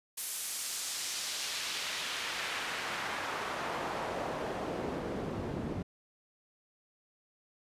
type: noise with band-pass filter sweep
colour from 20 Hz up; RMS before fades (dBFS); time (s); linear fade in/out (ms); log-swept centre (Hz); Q
pink; -37; 0.17-5.83; 10; 11000 to 210; 0.89
effects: resampled to 32000 Hz